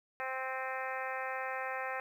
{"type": "harmonic tone with a mistuned harmonic", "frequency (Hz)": 261.6, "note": "C4", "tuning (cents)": 0, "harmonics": [2, 3, 4, 5, 6, 7, 8, 9, 10], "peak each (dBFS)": [-42, -41, -44, -44, -45, -42, -47, -50, -50], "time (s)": [0.2, 2], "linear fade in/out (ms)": 0, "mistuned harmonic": 10, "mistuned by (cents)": -43, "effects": ["11-bit"]}